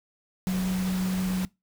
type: tone in noise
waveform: sine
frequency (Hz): 185.8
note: F#3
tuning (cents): +7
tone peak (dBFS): -24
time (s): 0.47-1.45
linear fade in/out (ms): 0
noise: pink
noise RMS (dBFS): -37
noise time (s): 0.47-1.45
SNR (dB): +10
effects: noise-tail reverb RT60 0.2 s tail -22 dB re dry